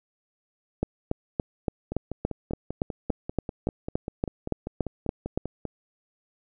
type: two click trains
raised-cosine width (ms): 2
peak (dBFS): -11 / -18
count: 17 / 20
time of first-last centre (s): 0.83-5.375 / 1.92-5.653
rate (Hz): 3.52 / 5.09
effects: none